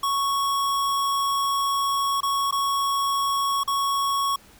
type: tone with dropouts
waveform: square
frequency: 1108.7 Hz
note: C#6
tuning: in tune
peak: -22 dBFS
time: 0.03-4.36 s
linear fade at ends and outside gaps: 5 ms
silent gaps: 2.206-2.23 / 2.511-2.524 / 3.635-3.676 s
effects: pink hiss -52 dBFS RMS until 4.59 s